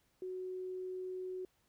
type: tone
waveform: sine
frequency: 370 Hz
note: F#4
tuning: in tune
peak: -39 dBFS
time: 0.22-1.45 s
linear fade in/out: 2 ms
effects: pink hiss -75 dBFS RMS until 1.68 s